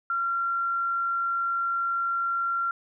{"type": "tone", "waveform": "sine", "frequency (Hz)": 1373, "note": "F6", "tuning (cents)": -30, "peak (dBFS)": -24, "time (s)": [0.1, 2.71], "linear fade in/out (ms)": 2, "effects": []}